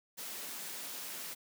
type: high-pass noise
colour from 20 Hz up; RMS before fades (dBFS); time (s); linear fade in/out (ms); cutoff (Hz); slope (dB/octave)
white; -43; 0.17-1.35; 20; 150; 96
effects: none